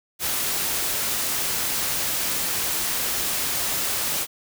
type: noise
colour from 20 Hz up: white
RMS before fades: -25 dBFS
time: 0.19-4.27 s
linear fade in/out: 50 ms
effects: none

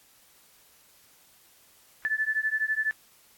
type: beating tone pair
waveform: sine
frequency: 1741 / 1753 Hz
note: A6 / A6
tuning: -19 / -7 cents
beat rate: 12 Hz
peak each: -28 dBFS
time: 2.05-2.91 s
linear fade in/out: 0 ms
effects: white hiss -59 dBFS RMS until 3.37 s + AAC 64 kbps

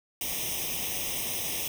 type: noise with comb filter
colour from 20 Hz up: white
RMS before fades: -32 dBFS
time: 0.21-1.68 s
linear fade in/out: 2 ms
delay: 0.34 ms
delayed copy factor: +0.9
effects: none

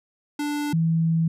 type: tone pair in turn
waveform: square / sine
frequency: 293.5 / 163.63 Hz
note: D4 / E3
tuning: -1 / -12 cents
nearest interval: minor seventh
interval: 1011 cents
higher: first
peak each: -25 / -18 dBFS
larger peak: second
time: 0.39-0.73 / 0.73-1.28 s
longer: second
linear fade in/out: 5 ms
effects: resampled to 32000 Hz

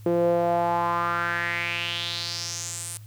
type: tone with band-pass filter sweep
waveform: sawtooth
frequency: 171.7 Hz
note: F3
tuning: 29 cents flat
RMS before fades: -26 dBFS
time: 0.06-2.97 s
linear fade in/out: 0 ms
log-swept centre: 410 to 9600 Hz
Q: 4.3
effects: added 107 Hz sine -41 dBFS peak until 3.06 s + white hiss -57 dBFS RMS until 3.06 s

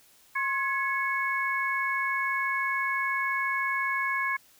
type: tone cluster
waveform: sine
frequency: 1068 / 1677 / 2203 Hz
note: C6 / G#6 / C#7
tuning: +35 / +16 / -11 cents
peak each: -30 dBFS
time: 0.35-4.37 s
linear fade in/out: 10 ms
effects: white hiss -59 dBFS RMS until 4.59 s

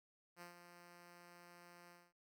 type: tone with ADSR envelope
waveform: 5% pulse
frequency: 174.61 Hz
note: F3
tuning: in tune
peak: -40 dBFS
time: 0.36-2.13 s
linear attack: 55 ms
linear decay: 120 ms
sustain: -8 dB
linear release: 230 ms
effects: none

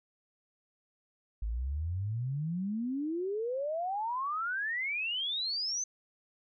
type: exponential sweep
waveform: sine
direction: up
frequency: 51.2 to 6272 Hz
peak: -31 dBFS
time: 1.42-5.84 s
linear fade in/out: 5 ms
effects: none

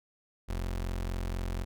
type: tone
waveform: 30% pulse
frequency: 44.11 Hz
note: F1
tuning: 18 cents sharp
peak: -29 dBFS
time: 0.48-1.65 s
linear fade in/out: 20 ms
effects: none

